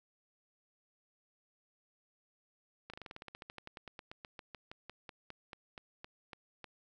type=slowing click train; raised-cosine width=0.3 ms; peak=-30 dBFS; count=30; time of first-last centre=2.9-6.643 s; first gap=36 ms; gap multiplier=1.08; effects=none